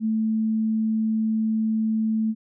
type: tone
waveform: sine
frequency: 220 Hz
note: A3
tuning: in tune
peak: -20 dBFS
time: 0-2.35 s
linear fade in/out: 50 ms
effects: none